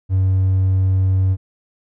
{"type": "tone", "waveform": "triangle", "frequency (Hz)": 94.7, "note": "F#2", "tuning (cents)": 41, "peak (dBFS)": -10, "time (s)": [0.09, 1.37], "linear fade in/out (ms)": 50, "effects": ["tanh soft clip ceiling -7 dBFS"]}